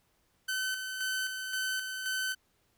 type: tone with tremolo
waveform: sawtooth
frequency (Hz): 1524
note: G6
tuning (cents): -49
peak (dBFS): -27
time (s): 0.48-2.35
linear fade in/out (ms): 10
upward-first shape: square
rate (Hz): 1.9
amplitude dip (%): 45
effects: pink hiss -72 dBFS RMS until 2.77 s